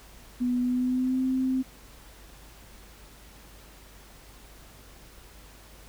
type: tone with pitch glide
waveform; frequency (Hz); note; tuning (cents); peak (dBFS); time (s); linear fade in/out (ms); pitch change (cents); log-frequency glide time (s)
sine; 246.9 to 260.1; B3 to C4; 0 to -10; -23; 0.4-1.63; 20; +90; 0.6-1.23
effects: added 50 Hz sine -51 dBFS peak until 5.88 s + pink hiss -52 dBFS RMS until 5.88 s